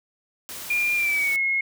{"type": "noise", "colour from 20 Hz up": "white", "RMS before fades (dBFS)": -36, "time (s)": [0.49, 1.36], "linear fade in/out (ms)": 0}
{"type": "tone with pitch glide", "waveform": "sine", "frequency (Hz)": [2401, 2164], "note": ["D7", "C#7"], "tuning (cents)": [38, -42], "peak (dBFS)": -20, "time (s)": [0.7, 1.61], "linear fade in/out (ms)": 5, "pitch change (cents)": -180, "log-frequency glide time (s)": [0.96, 1.41]}
{"effects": []}